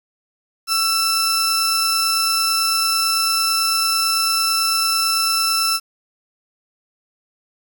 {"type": "tone pair together", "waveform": "sawtooth", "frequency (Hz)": [1335, 5311], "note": ["E6", "E8"], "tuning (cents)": [22, 12], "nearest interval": "2 octaves", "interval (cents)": 2390, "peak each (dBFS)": -16, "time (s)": [0.67, 5.8], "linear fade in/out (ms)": 50, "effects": ["8-bit"]}